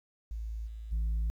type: tone with level steps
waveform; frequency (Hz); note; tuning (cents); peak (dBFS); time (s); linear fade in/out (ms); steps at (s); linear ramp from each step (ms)
sine; 55; A1; 0; -34 / -39 / -25; 0.31-1.3; 0; 0.66 / 0.91; 20
effects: tanh soft clip ceiling -27 dBFS + 11-bit